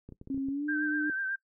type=clicks; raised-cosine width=3 ms; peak=-32 dBFS; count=7; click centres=0.09 / 0.123 / 0.214 / 0.274 / 0.345 / 0.377 / 0.486 s
type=tone with pitch glide; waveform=sine; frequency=271 to 300.7 Hz; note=C#4 to D4; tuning=-39 to +41 cents; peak=-29 dBFS; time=0.3-1.1 s; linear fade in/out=2 ms; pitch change=+180 cents; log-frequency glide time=0.48-0.69 s
type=tone with vibrato; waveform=sine; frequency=1564 Hz; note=G6; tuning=4 cents flat; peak=-30 dBFS; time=0.68-1.36 s; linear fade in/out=10 ms; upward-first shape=triangle; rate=8.1 Hz; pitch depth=46 cents each way
effects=noise-tail reverb RT60 0.1 s tail -18 dB re dry